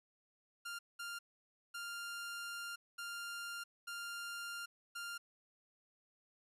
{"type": "tone bursts at uneven times", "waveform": "sawtooth", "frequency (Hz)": 1396.9, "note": "F6", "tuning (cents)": 0, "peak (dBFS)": -39, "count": 6, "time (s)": [[0.65, 0.79], [0.99, 1.19], [1.74, 2.76], [2.98, 3.64], [3.87, 4.66], [4.95, 5.18]], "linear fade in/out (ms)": 10, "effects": ["resampled to 32000 Hz", "12-bit"]}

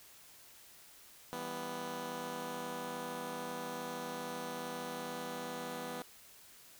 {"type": "chord", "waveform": "10% pulse", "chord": "E minor", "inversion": "none", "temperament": "just", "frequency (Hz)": [164.81, 197.78, 247.2], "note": ["E3", "G3", "B3"], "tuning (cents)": [0, 16, 2], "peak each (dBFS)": [-39, -40, -34], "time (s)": [1.33, 6.02], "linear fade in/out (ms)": 0, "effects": ["white hiss -58 dBFS RMS until 6.79 s"]}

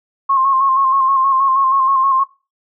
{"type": "tone with vibrato", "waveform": "sine", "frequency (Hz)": 1073, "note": "C6", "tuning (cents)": 43, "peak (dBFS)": -11, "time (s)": [0.29, 2.24], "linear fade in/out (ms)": 10, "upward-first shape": "square", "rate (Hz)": 6.3, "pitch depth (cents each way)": 34, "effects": ["noise-tail reverb RT60 0.3 s tail -21 dB re dry"]}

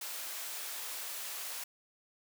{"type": "high-pass noise", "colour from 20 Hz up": "white", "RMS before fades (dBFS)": -41, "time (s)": [0.01, 1.64], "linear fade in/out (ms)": 5, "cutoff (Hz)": 540, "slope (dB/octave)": 12, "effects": []}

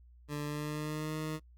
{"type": "tone with pitch glide", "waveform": "20% pulse", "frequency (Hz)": [147.4, 155.62], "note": ["D3", "D#3"], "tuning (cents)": [7, 1], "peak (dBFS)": -30, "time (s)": [0.28, 1.4], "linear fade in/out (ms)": 50, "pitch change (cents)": 94, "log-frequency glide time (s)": [0.43, 1.16], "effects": ["noise-tail reverb RT60 0.1 s tail -22 dB re dry", "added 60 Hz sine -55 dBFS peak until 1.57 s"]}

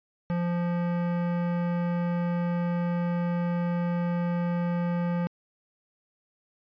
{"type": "tone with hard clipping", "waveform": "sine", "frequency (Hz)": 173.8, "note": "F3", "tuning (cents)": -8, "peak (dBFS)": -27, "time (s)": [0.3, 5.27], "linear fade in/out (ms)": 0, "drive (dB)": 17, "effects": ["resampled to 11025 Hz"]}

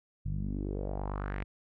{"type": "tone with low-pass filter sweep", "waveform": "sawtooth", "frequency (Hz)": 49, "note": "G1", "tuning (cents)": 0, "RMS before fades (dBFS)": -35, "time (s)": [0.25, 1.44], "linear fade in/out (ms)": 10, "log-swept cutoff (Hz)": [130, 2300], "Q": 3.2, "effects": []}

